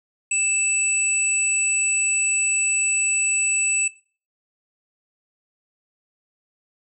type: tone pair together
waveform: sine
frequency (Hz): 2637 / 7889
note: E7 / B8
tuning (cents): 0 / -3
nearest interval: octave + perfect fifth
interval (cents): 1897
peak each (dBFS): -23 / -21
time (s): 0.31-3.88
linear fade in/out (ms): 5
effects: noise-tail reverb RT60 0.4 s tail -18 dB re dry